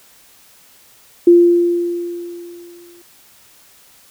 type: tone with exponential decay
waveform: sine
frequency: 346.5 Hz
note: F4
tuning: 14 cents flat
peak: -3 dBFS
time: 1.27-3.02 s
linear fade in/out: 5 ms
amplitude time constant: 380 ms
effects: white hiss -48 dBFS RMS until 4.1 s